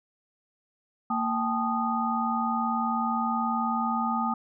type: tone cluster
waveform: sine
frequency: 229.7 / 785 / 865 / 1237 Hz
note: A#3 / G5 / A5 / D#6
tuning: -25 / +2 / -30 / -10 cents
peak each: -29 / -32 / -31 / -29 dBFS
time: 1.1-4.34 s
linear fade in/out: 5 ms
effects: none